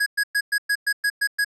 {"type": "tone bursts", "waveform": "square", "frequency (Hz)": 1661.2, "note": "G#6", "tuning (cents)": 0, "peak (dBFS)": -19, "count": 9, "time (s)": [0, 1.447], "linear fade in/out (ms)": 10, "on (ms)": 63, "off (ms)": 110, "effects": ["low-pass 12000 Hz 12 dB/octave"]}